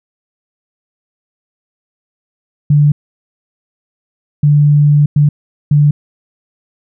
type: tone bursts at uneven times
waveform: sine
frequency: 146.83 Hz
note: D3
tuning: in tune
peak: -5 dBFS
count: 4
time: 2.7-2.92 / 4.43-5.06 / 5.16-5.29 / 5.71-5.91 s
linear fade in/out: 5 ms
effects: none